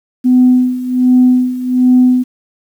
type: tone with tremolo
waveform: sine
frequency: 251.8 Hz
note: B3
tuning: 34 cents sharp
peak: -3 dBFS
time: 0.24-2.24 s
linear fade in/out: 20 ms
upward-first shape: sine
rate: 1.3 Hz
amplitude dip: 80%
effects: tanh soft clip ceiling 0 dBFS + 7-bit

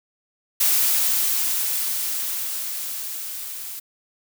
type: noise with level ramp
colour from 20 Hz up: blue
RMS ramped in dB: -18 to -34 dBFS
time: 0.6-3.8 s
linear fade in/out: 10 ms
effects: none

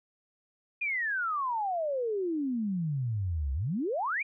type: exponential two-way sweep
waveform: sine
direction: down then up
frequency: 2481 to 64.7 to 2481 Hz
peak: -28 dBFS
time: 0.81-4.23 s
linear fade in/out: 10 ms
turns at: 3.53 s
effects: none

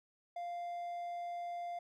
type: tone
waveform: triangle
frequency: 697 Hz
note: F5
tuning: 4 cents flat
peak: -37 dBFS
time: 0.36-1.79 s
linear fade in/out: 5 ms
effects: none

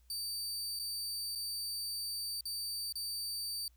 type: tone with dropouts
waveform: sawtooth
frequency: 4620 Hz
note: D8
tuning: 29 cents flat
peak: -34 dBFS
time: 0.1-3.68 s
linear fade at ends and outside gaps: 2 ms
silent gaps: 0.791-0.796 / 1.352-1.356 / 2.409-2.454 / 2.925-2.955 s
effects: added 60 Hz sine -62 dBFS peak until 3.76 s + white hiss -75 dBFS RMS until 3.76 s

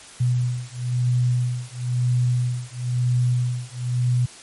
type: beating tone pair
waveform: sine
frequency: 123 / 124 Hz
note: B2 / B2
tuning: -7 / +7 cents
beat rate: 1 Hz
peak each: -22 / -22 dBFS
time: 0.2-4.26 s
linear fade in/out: 10 ms
effects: white hiss -43 dBFS RMS until 4.42 s + MP3 48 kbps

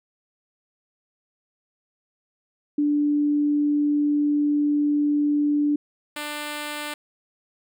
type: tone pair in turn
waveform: sine / 5% pulse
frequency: 293.3 / 296.7 Hz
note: D4 / D4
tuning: -2 / +18 cents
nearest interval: unison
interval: 20 cents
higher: second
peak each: -18 dBFS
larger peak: neither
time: 2.78-5.76 / 6.16-6.94 s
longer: first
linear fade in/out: 5 ms
effects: none

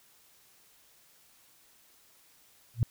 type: tone with exponential growth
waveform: sine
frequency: 116.54 Hz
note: A#2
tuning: in tune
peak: -17 dBFS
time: 2.74-2.83 s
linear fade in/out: 0 ms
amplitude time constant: 18 ms
effects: white hiss -62 dBFS RMS until 2.9 s

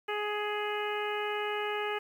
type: harmonic tone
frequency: 417.9 Hz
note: G#4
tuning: 11 cents sharp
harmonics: 1 / 2 / 3 / 4 / 5 / 6 / 7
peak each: -34 / -37 / -39 / -40 / -41 / -42 / -42 dBFS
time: 0.08-1.99 s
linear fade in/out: 10 ms
effects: 10-bit

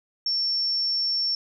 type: tone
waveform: sine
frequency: 5440 Hz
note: F8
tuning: 46 cents flat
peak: -22 dBFS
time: 0.26-1.35 s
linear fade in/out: 2 ms
effects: none

